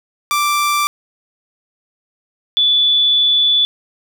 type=tone pair in turn; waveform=sawtooth / sine; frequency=1174.7 / 3462 Hz; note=D6 / A7; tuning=0 / -29 cents; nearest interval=octave + perfect fifth; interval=1871 cents; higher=second; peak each=-10 dBFS; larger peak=neither; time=0.31-0.87 / 2.57-3.65 s; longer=second; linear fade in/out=0 ms; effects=none

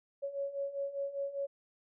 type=beating tone pair; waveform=sine; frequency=554.4 / 559.4 Hz; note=C#5 / C#5; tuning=0 / +16 cents; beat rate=5 Hz; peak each=-40 / -36 dBFS; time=0.22-1.47 s; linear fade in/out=20 ms; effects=none

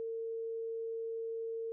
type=tone; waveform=sine; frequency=454.1 Hz; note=A#4; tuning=45 cents flat; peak=-36 dBFS; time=0-1.72 s; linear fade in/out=0 ms; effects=none

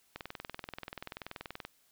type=click train; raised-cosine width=0.3 ms; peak=-24 dBFS; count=32; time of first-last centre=0.16-1.65 s; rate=20.8 Hz; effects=white hiss -69 dBFS RMS until 1.91 s

